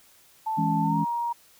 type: tone with pitch glide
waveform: sine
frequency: 880 to 943.2 Hz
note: A5 to A#5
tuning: 0 to +20 cents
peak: -25 dBFS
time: 0.46-1.33 s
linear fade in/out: 10 ms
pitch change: +120 cents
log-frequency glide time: 0.81-0.99 s
type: chord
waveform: sine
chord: C# minor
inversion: first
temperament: equal with one note detuned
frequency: 162.64 / 207.7 / 277.2 Hz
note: E3 / G#3 / C#4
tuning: -23 / 0 / 0 cents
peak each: -26 / -28 / -29 dBFS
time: 0.57-1.05 s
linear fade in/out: 20 ms
effects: white hiss -57 dBFS RMS until 1.59 s